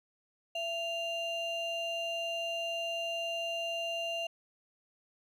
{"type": "ring-modulated tone", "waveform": "triangle", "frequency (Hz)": 1731, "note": "A6", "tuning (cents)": -29, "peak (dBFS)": -28, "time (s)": [0.55, 4.27], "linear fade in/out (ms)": 5, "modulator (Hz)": 1060, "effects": []}